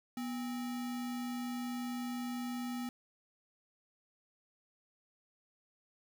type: tone with sample-and-hold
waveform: sine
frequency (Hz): 244.4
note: B3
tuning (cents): -18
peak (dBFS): -36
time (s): 0.17-2.89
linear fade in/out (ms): 2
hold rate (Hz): 1050
effects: none